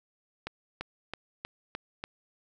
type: accelerating click train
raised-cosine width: 0.3 ms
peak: -19 dBFS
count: 6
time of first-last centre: 0.47-2.039 s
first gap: 340 ms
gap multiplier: 0.96
effects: none